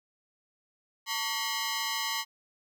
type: ring-modulated tone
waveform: 10% pulse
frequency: 1016 Hz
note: B5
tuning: 49 cents sharp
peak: -18 dBFS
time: 1.06-2.25 s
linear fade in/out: 50 ms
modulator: 113 Hz
effects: none